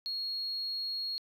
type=tone; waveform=sine; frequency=4300 Hz; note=C8; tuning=47 cents sharp; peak=-32 dBFS; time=0.06-1.18 s; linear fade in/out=0 ms; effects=tanh soft clip ceiling -28 dBFS